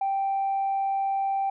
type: tone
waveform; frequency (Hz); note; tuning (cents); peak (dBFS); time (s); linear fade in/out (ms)
sine; 783; G5; -2; -22; 0.01-1.5; 5
effects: tanh soft clip ceiling -20 dBFS